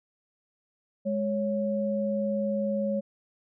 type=tone pair together; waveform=sine; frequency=207.7 / 554.4 Hz; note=G#3 / C#5; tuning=0 / 0 cents; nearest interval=octave + perfect fourth; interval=1700 cents; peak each=-28 dBFS; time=1.05-3.01 s; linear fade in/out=20 ms; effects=none